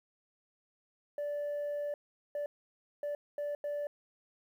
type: tone bursts at uneven times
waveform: sine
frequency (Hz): 583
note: D5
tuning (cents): -13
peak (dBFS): -31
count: 5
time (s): 1.18-1.94 / 2.35-2.46 / 3.03-3.15 / 3.38-3.55 / 3.64-3.87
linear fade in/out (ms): 2
effects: tanh soft clip ceiling -32 dBFS + 11-bit